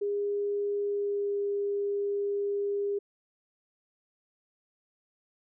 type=tone with pitch glide; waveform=sine; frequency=407.2 to 404.2 Hz; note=G#4 to G#4; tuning=-34 to -47 cents; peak=-27 dBFS; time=0.01-2.99 s; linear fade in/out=10 ms; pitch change=-13 cents; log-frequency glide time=0.8-1.39 s; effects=none